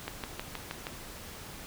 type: click train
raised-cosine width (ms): 0.3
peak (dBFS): -19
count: 6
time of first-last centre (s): 0.08-0.869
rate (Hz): 6.34
effects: pink hiss -45 dBFS RMS until 1.66 s